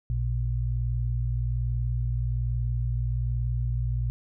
sine tone pair together, 58.09 / 119.3 Hz, A#1 / A#2, -5 / +41 cents, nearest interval octave, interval 1246 cents, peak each -27 dBFS, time 0.1-4.1 s, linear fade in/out 0 ms, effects none

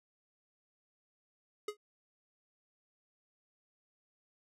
square tone with exponential decay, 418 Hz, G#4, 11 cents sharp, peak -33 dBFS, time 1.68-1.77 s, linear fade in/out 5 ms, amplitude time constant 18 ms, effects low-pass 11000 Hz 12 dB/octave

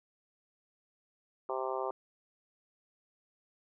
harmonic tone, 130.81 Hz, C3, in tune, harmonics 3 / 4 / 5 / 6 / 7 / 8 / 9, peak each -38 / -39 / -40 / -41 / -41 / -42 / -43 dBFS, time 1.49-1.91 s, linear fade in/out 2 ms, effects none

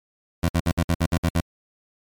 20% pulse tone bursts, 84.8 Hz, E2, 50 cents sharp, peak -13 dBFS, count 9, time 0.43-1.407 s, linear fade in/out 5 ms, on 57 ms, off 58 ms, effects MP3 96 kbps

